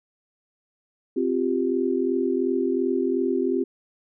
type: chord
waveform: sine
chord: C suspended fourth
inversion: none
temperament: equal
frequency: 261.6 / 349.2 / 392 Hz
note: C4 / F4 / G4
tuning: 0 / 0 / 0 cents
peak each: -25 dBFS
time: 1.16-3.64 s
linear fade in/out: 10 ms
effects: none